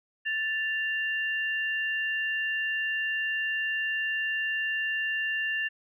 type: tone pair together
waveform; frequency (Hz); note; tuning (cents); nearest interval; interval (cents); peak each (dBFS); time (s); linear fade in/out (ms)
sine; 1760 / 2780; A6 / F7; 0 / -9; minor sixth; 791; -28 / -32; 0.25-5.69; 20
effects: none